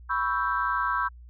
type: chord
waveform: sine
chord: C# half-diminished seventh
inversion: third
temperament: equal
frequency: 987.8 / 1108.7 / 1318.5 / 1568 Hz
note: B5 / C#6 / E6 / G6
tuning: 0 / 0 / 0 / 0 cents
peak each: -29 dBFS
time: 0.09-1.09 s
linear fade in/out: 20 ms
effects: tanh soft clip ceiling -13 dBFS + added 60 Hz sine -44 dBFS peak until 1.29 s